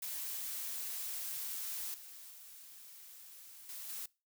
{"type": "noise with level steps", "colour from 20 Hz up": "blue", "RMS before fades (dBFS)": [-41, -52, -54, -46, -43], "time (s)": [0.02, 4.06], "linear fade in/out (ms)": 5, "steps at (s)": [1.94, 2.31, 3.69, 3.89], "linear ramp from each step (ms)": 2, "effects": ["noise-tail reverb RT60 0.3 s tail -23 dB re dry"]}